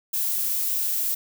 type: noise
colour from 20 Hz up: violet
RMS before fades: -25 dBFS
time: 0.13-1.15 s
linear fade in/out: 10 ms
effects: none